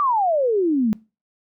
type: exponential sweep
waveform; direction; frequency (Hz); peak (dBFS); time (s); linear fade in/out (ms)
sine; down; 1200 to 205.2; -16; 0-0.93; 0
effects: noise-tail reverb RT60 0.3 s tail -23 dB re dry